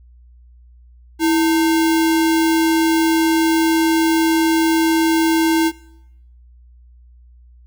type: tone with sample-and-hold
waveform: sine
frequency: 325.9 Hz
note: E4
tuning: 20 cents flat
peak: -12 dBFS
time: 1.19-5.72 s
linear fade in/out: 50 ms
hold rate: 1225 Hz
effects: noise-tail reverb RT60 0.8 s tail -21 dB re dry + added 60 Hz sine -43 dBFS peak until 7.66 s